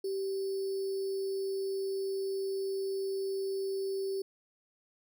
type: tone with sample-and-hold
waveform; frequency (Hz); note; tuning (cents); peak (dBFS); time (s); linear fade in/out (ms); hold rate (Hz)
sine; 388.4; G4; -16; -31; 0.04-4.22; 5; 4900
effects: none